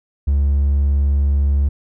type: tone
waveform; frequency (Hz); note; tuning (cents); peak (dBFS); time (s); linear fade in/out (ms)
triangle; 70.5; C#2; +30; -10; 0.27-1.69; 10
effects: tanh soft clip ceiling -6 dBFS